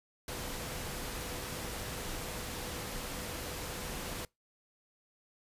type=tone in noise; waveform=sine; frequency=496.4 Hz; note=B4; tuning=9 cents sharp; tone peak=-50 dBFS; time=0.28-4.25 s; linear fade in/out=2 ms; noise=pink; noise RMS=-40 dBFS; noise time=0.28-4.25 s; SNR=-13 dB; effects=noise-tail reverb RT60 0.2 s tail -25 dB re dry + resampled to 32000 Hz